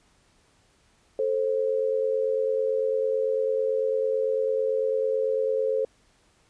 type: tone pair together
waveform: sine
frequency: 440 / 529 Hz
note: A4 / C5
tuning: 0 / +19 cents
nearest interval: minor third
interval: 319 cents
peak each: -25 dBFS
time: 1.19-5.85 s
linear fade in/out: 2 ms
effects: pink hiss -63 dBFS RMS until 6.49 s + resampled to 22050 Hz